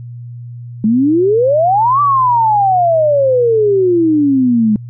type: exponential two-way sweep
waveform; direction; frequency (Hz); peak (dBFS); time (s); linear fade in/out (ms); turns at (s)
sine; up then down; 207.7 to 1174.7 to 207.7; -8; 0.84-4.76; 2; 2.01
effects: added 120 Hz sine -26 dBFS peak until 4.89 s